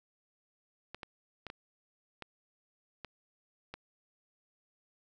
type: clicks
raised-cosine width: 0.3 ms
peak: -26 dBFS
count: 7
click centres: 0.946 / 1.032 / 1.467 / 1.501 / 2.223 / 3.047 / 3.74 s
effects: none